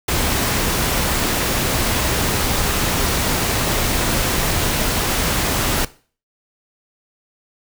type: noise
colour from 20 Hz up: pink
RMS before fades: -19 dBFS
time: 0.08-5.85 s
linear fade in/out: 5 ms
effects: noise-tail reverb RT60 0.4 s tail -18 dB re dry